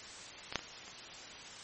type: clicks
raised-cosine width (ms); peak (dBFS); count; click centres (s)
0.2; -21 / -12 / -26 / -30; 4; 0.525 / 0.557 / 0.592 / 0.88
effects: white hiss -48 dBFS RMS until 1.63 s + MP3 32 kbps

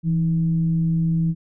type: tone with frequency modulation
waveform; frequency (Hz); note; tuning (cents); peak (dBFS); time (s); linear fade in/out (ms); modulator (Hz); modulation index
sine; 164.81; E3; 0; -17; 0.03-1.35; 50; 148; 0.26
effects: none

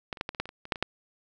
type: clicks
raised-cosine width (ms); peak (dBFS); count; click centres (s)
0.3; -16 / -28 / -13 / -16 / -26 / -12 / -25 / -27 / -27 / -9 / -22 / -9; 12; 0.128 / 0.172 / 0.211 / 0.291 / 0.348 / 0.4 / 0.456 / 0.491 / 0.654 / 0.722 / 0.758 / 0.826
effects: none

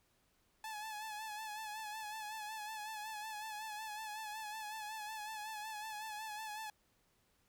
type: tone with vibrato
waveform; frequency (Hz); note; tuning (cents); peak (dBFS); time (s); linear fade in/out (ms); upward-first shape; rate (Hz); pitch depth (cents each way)
sawtooth; 859; A5; -42; -39; 0.64-6.7; 2; sine; 5.4; 51
effects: pink hiss -75 dBFS RMS until 7.48 s

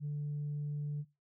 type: tone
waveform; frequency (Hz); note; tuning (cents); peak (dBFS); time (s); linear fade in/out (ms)
sine; 146.83; D3; 0; -33; 0-1.05; 50
effects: noise-tail reverb RT60 0.3 s tail -23 dB re dry + tanh soft clip ceiling -32 dBFS

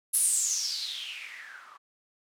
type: noise with low-pass filter sweep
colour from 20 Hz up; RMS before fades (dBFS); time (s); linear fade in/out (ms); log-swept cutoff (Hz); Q
violet; -31; 0.13-1.78; 20; 11000 to 1100; 7.7
effects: none

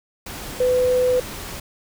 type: tone in noise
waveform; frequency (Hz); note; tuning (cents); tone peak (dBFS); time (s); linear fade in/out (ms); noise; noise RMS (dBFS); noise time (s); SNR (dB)
sine; 502; B4; +28; -15; 0.6-1.2; 5; pink; -33; 0.26-1.6; +15
effects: none

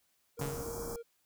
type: tone with vibrato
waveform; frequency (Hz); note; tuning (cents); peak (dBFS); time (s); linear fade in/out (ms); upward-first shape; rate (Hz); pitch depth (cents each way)
triangle; 466.2; A#4; 0; -39; 0.37-1.03; 20; sine; 5.5; 8
type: band-stop noise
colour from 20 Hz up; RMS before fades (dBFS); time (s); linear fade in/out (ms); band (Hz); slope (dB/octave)
pink; -42; 0.39-0.96; 2; 1400 to 5200; 48
type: tone with exponential decay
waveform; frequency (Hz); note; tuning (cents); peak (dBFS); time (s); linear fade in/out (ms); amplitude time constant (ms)
sawtooth; 140.1; C#3; +19; -29; 0.41-0.87; 5; 100
effects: white hiss -74 dBFS RMS until 1.25 s

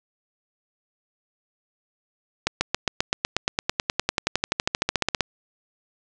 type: accelerating click train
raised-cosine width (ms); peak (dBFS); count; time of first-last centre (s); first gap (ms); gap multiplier
0.2; -3; 30; 2.47-5.207; 140; 0.97
effects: resampled to 24000 Hz + 7-bit

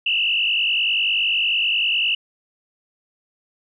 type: tone with frequency modulation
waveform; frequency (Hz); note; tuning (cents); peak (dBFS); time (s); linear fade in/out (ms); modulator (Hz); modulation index
sine; 2794; F7; 0; -17; 0.06-2.15; 5; 50.4; 3
effects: none

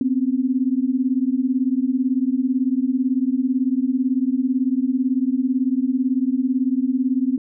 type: beating tone pair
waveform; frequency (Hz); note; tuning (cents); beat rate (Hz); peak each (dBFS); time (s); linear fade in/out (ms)
sine; 250 / 268; B3 / C4; +21 / +42; 18; -20; 0.01-7.38; 2
effects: none

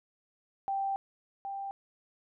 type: tone pair in turn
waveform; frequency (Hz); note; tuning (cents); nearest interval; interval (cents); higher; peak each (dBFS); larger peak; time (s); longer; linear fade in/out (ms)
sine; 784 / 788.5; G5 / G5; 0 / +10; unison; 10; second; -29 / -35; first; 0.68-0.96 / 1.45-1.71; first; 0
effects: none

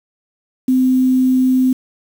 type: tone with quantisation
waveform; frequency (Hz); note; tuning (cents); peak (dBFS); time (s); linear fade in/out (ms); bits
sine; 257.2; C4; -30; -10; 0.68-1.73; 5; 6
effects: none

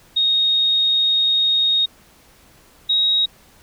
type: tone pair in turn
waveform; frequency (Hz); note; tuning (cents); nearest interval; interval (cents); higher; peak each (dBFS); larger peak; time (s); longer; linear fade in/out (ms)
sine; 3729 / 3792; A#7 / A#7; 0 / +29; unison; 29; second; -14; neither; 0.16-1.86 / 2.89-3.26; first; 10
effects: pink hiss -51 dBFS RMS until 3.62 s

